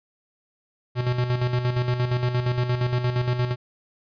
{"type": "tone with tremolo", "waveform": "square", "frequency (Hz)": 123.47, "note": "B2", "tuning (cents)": 0, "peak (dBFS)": -20, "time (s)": [0.95, 3.56], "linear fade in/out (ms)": 50, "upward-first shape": "square", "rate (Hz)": 8.6, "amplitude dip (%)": 55, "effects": ["resampled to 11025 Hz"]}